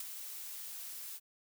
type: noise with ADSR envelope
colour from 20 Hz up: blue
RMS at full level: -38 dBFS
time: 0-1.2 s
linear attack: 4 ms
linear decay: 13 ms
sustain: -7 dB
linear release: 44 ms
effects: none